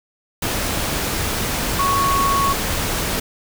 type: tone in noise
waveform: sine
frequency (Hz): 1108.7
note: C#6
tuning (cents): 0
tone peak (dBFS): -16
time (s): 1.79-2.53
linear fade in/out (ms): 5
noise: pink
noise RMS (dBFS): -22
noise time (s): 0.42-3.2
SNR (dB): +3
effects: none